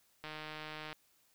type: click train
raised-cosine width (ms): 0.3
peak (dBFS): -28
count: 107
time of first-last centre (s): 0.24-0.928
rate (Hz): 154
effects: white hiss -71 dBFS RMS until 1.34 s